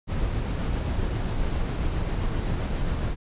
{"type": "noise with tremolo", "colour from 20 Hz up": "brown", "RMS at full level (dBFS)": -25, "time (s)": [0.07, 3.16], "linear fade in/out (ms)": 50, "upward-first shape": "triangle", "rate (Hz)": 7.5, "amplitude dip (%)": 25, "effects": ["resampled to 8000 Hz"]}